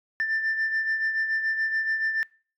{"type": "beating tone pair", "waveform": "sine", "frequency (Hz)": [1777, 1784], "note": ["A6", "A6"], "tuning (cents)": [17, 23], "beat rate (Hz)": 7, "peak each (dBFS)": [-23, -30], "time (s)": [0.2, 2.23], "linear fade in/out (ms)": 0, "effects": ["noise-tail reverb RT60 0.4 s tail -26 dB re dry", "tanh soft clip ceiling -20 dBFS"]}